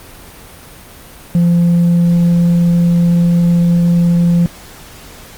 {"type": "tone with tanh clipping", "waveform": "triangle", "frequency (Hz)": 172.2, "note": "F3", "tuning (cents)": -24, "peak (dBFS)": -8, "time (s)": [1.35, 4.46], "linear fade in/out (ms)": 0, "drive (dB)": 7, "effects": ["pink hiss -36 dBFS RMS until 5.37 s", "Opus 32 kbps"]}